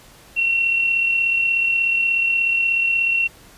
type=tone with amplitude modulation; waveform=sine; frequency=2726 Hz; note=F7; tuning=43 cents flat; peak=-14 dBFS; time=0.36-3.28 s; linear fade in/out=20 ms; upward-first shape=sine; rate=36.6 Hz; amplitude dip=40%; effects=pink hiss -47 dBFS RMS until 3.57 s + resampled to 32000 Hz